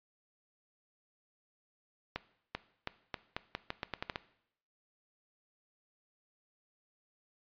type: accelerating click train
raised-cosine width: 0.3 ms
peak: -19 dBFS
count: 12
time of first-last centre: 2.16-4.159 s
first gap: 390 ms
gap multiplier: 0.83
effects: noise-tail reverb RT60 0.7 s tail -17 dB re dry + resampled to 11025 Hz